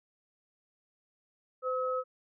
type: tone pair together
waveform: sine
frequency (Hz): 512 / 1283.5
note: C5 / E6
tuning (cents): -38 / -47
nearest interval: octave + major third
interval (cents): 1591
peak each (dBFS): -31 / -33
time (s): 1.62-2.04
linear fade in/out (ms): 50
effects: none